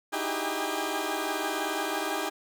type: tone cluster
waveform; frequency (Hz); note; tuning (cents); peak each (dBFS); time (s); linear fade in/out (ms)
15% pulse; 306.2 / 325.6 / 382.9 / 405.5 / 805; D#4 / E4 / G4 / G#4 / G5; -28 / -21 / -41 / -41 / +46; -29; 0.12-2.3; 20
effects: none

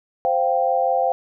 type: chord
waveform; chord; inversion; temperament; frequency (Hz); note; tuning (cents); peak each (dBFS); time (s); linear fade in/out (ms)
sine; C suspended fourth; none; equal; 523.3 / 698.5 / 784; C5 / F5 / G5; 0 / 0 / 0; -21; 0.25-1.12; 0
effects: none

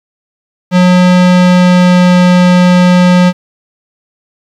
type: tone with pitch glide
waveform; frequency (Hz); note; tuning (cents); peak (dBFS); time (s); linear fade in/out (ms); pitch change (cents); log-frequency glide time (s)
square; 180.7 to 179.66; F#3 to F3; -41 to +49; -4; 0.71-3.33; 50; -10; 1.14-2.15
effects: low-pass 5000 Hz 12 dB/octave + 7-bit

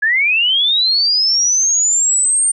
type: linear sweep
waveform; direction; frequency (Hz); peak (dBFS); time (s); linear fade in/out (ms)
sine; up; 1661.2 to 8870; -11; 0.02-2.52; 10
effects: none

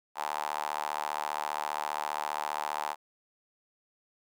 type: tone with high-pass filter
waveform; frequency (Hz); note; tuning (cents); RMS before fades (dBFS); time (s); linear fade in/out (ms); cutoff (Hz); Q
sawtooth; 75; D2; +37; -34; 0.15-2.96; 50; 880; 5
effects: none

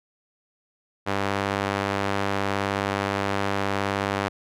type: tone with band-pass filter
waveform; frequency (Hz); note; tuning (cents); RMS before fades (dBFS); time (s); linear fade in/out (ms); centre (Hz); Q
sawtooth; 99.2; G2; +21; -26; 1.06-4.29; 20; 1200; 0.54
effects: none

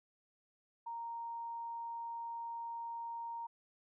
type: tone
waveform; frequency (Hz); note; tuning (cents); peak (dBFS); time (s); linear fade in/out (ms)
sine; 930; A#5; -4; -40; 0.86-3.47; 10
effects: none

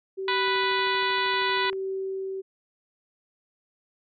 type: tone with tremolo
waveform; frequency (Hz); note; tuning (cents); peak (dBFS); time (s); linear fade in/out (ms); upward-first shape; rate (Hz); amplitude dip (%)
sine; 384; G4; -36; -27; 0.17-2.42; 20; triangle; 0.72; 40
type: harmonic tone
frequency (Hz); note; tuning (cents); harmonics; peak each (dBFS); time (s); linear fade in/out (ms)
493.9; B4; 0; 2 / 3 / 4 / 5 / 6 / 7 / 8 / 9; -27 / -31 / -30 / -34 / -36 / -33 / -34 / -41; 0.28-1.7; 2
type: click train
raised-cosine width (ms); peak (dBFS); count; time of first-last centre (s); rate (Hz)
0.5; -28; 17; 0.48-1.73; 12.8
effects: none

